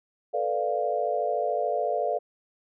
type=chord; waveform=sine; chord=B half-diminished seventh; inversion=third; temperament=equal; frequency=440 / 493.9 / 587.3 / 698.5 Hz; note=A4 / B4 / D5 / F5; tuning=0 / 0 / 0 / 0 cents; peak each=-31 / -31 / -29 / -28 dBFS; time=0.33-2.19 s; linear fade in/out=20 ms; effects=none